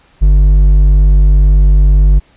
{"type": "tone with hard clipping", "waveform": "sine", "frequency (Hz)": 49, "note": "G1", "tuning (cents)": 0, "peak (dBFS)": -5, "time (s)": [0.21, 2.2], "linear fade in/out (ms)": 20, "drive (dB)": 5, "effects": ["pink hiss -49 dBFS RMS until 2.36 s", "resampled to 8000 Hz"]}